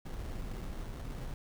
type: noise with sample-and-hold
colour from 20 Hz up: brown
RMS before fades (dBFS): -40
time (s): 0.05-1.34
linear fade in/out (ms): 2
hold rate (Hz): 2450
effects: none